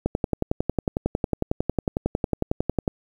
click train, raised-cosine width 2 ms, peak -8 dBFS, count 32, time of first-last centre 0.06-2.878 s, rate 11 Hz, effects 8-bit

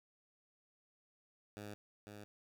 10% pulse tone with echo, 103.83 Hz, G#2, in tune, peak -38 dBFS, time 1.57-1.74 s, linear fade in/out 0 ms, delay 500 ms, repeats 1, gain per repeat -4 dB, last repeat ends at 2.24 s, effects none

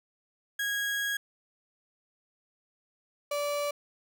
35% pulse tone pair in turn, 1647 / 580.1 Hz, G#6 / D5, -15 / -21 cents, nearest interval octave + tritone, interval 1806 cents, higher first, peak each -27 dBFS, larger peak neither, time 0.59-1.17 / 3.31-3.71 s, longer first, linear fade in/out 5 ms, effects none

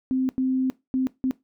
sine tone bursts at uneven times, 260.1 Hz, C4, 10 cents flat, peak -20 dBFS, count 4, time 0.11-0.29 / 0.38-0.7 / 0.94-1.07 / 1.24-1.31 s, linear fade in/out 0 ms, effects noise-tail reverb RT60 0.2 s tail -19 dB re dry

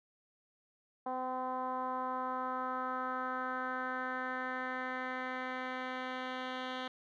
10% pulse tone with low-pass filter sweep, 256.2 Hz, C4, 36 cents flat, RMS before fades -38 dBFS, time 1.06-6.88 s, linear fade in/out 5 ms, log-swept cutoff 870 to 3000 Hz, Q 3.1, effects none

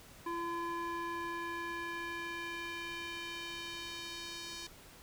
square tone with band-pass filter sweep, 340 Hz, F4, 46 cents flat, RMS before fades -41 dBFS, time 0.26-4.67 s, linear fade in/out 5 ms, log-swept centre 910 to 4800 Hz, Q 1.5, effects pink hiss -56 dBFS RMS until 5.02 s

